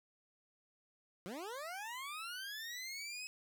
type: linear sweep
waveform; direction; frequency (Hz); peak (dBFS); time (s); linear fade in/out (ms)
20% pulse; up; 166.1 to 2572; -38; 1.26-3.27; 0
effects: none